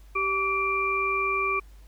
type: tone cluster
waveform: sine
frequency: 389.8 / 1156 / 2367 Hz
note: G4 / D6 / D7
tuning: -10 / -28 / +13 cents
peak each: -31 / -26 / -27 dBFS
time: 0.15-1.6 s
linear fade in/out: 10 ms
effects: added 50 Hz sine -46 dBFS peak until 1.87 s + pink hiss -61 dBFS RMS until 1.87 s